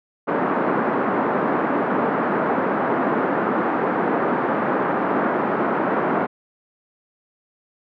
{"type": "band-pass noise", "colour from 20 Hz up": "pink", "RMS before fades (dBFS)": -21, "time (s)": [0.27, 6.27], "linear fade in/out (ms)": 20, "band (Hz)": [210, 1500], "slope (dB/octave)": 24, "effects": []}